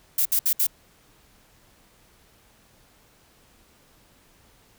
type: noise bursts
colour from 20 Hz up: violet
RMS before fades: -21 dBFS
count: 4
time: 0.18-0.668 s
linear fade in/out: 5 ms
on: 74 ms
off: 64 ms
effects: pink hiss -58 dBFS RMS until 4.78 s